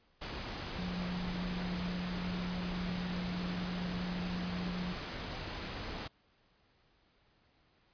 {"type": "tone in noise", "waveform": "sine", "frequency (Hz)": 178.9, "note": "F3", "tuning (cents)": 42, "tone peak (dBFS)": -36, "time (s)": [0.78, 4.93], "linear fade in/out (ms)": 10, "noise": "pink", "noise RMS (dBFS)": -41, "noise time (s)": [0.21, 6.08], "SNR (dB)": 2, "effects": ["pink hiss -70 dBFS RMS until 7.93 s", "resampled to 11025 Hz"]}